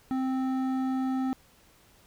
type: tone with hard clipping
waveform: triangle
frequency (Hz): 261.6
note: C4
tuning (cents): 0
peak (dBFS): -28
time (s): 0.11-1.33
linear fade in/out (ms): 0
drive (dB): 14
effects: pink hiss -60 dBFS RMS until 2.06 s